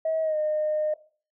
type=tone with pitch glide; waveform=sine; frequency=640 to 611.8 Hz; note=D#5 to D#5; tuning=+49 to -29 cents; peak=-22 dBFS; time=0.05-0.94 s; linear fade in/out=5 ms; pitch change=-78 cents; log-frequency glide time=0.22-0.37 s; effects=noise-tail reverb RT60 0.4 s tail -17 dB re dry + tanh soft clip ceiling -18 dBFS